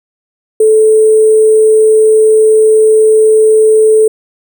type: tone with sample-and-hold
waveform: sine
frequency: 435.9 Hz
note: A4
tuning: 16 cents flat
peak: -3 dBFS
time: 0.6-4.08 s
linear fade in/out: 5 ms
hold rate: 8820 Hz
effects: none